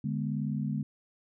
sine chord, G# diminished, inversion second, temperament equal, 146.83 / 207.7 / 246.9 Hz, D3 / G#3 / B3, 0 / 0 / 0 cents, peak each -32 / -33 / -36 dBFS, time 0.04-0.83 s, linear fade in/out 5 ms, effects none

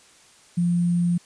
sine tone with sample-and-hold, 173.8 Hz, F3, 8 cents flat, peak -18 dBFS, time 0.57-1.18 s, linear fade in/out 10 ms, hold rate 8820 Hz, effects white hiss -53 dBFS RMS until 1.25 s + resampled to 22050 Hz

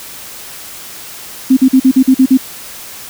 sine tone bursts, 261.6 Hz, C4, in tune, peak -3 dBFS, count 8, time 1.5-2.375 s, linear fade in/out 10 ms, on 70 ms, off 45 ms, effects white hiss -30 dBFS RMS until 3.09 s

